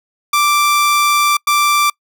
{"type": "tone bursts at uneven times", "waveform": "sawtooth", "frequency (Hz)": 1174.7, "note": "D6", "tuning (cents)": 0, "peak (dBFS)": -7, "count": 2, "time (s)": [[0.33, 1.37], [1.47, 1.9]], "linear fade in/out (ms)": 5, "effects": ["noise-tail reverb RT60 0.1 s tail -26 dB re dry"]}